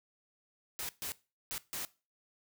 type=noise bursts at uneven times; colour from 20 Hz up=white; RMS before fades=-39 dBFS; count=4; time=0.79-0.89 / 1.02-1.12 / 1.51-1.58 / 1.73-1.85 s; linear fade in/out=0 ms; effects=noise-tail reverb RT60 0.3 s tail -19 dB re dry